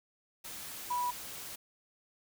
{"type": "tone in noise", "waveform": "sine", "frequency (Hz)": 981, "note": "B5", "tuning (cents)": -12, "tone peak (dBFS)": -30, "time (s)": [0.9, 1.11], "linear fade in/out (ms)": 10, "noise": "white", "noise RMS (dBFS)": -44, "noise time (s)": [0.44, 1.56], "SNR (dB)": 11, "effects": []}